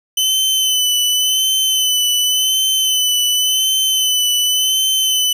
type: tone with vibrato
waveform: sawtooth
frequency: 3028 Hz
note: F#7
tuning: 39 cents sharp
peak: -10 dBFS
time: 0.17-5.33 s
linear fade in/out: 5 ms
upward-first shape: sine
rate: 0.9 Hz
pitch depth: 29 cents each way
effects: none